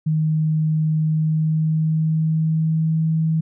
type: tone with pitch glide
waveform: sine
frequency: 156.3 to 160.05 Hz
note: D#3 to D#3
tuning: +8 to +49 cents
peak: -16 dBFS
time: 0.06-3.41 s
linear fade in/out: 10 ms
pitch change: +41 cents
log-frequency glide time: 0.99-3.03 s
effects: none